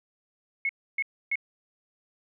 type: tone bursts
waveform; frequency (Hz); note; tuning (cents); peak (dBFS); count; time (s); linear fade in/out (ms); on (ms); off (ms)
sine; 2186; C#7; -25; -24; 3; 0.65-1.356; 2; 42; 290
effects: none